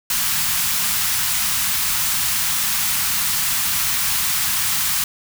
white band-stop noise, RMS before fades -20 dBFS, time 0.1-5.04 s, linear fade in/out 2 ms, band 210 to 900 Hz, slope 24 dB/octave, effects none

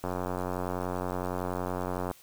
click train, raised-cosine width 1 ms, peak -18 dBFS, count 189, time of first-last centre 0.04-2.113 s, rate 90.7 Hz, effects white hiss -56 dBFS RMS until 2.22 s

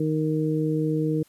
harmonic tone, 155.56 Hz, D#3, in tune, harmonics 1 / 2 / 3, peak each -25 / -25 / -28 dBFS, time 0-1.23 s, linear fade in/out 5 ms, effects white hiss -60 dBFS RMS until 1.28 s + resampled to 32000 Hz

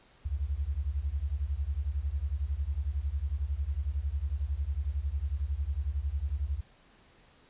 sine beating tone pair, 65.2 / 76.2 Hz, C2 / D#2, -5 / -36 cents, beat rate 11 Hz, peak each -32 / -32 dBFS, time 0.25-6.61 s, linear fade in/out 10 ms, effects pink hiss -61 dBFS RMS until 7.49 s + resampled to 8000 Hz

